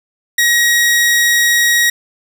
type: tone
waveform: sawtooth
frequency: 1896 Hz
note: A#6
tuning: 29 cents sharp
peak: -6 dBFS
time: 0.38-1.9 s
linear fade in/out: 5 ms
effects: none